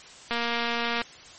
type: click train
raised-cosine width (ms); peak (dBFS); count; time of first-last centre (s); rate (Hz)
0.3; -12; 167; 0.31-1.016; 235
effects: white hiss -47 dBFS RMS until 1.38 s + MP3 32 kbps